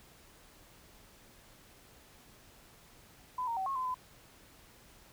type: tone with pitch steps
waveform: sine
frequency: 1005 / 927 / 763 / 1086 / 1025 / 1012 Hz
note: B5 / A#5 / G5 / C#6 / C6 / B5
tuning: +30 / -10 / -47 / -36 / -36 / +42 cents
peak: -32 dBFS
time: 3.38-3.944 s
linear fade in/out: 5 ms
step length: 94 ms
effects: pink hiss -59 dBFS RMS until 5.12 s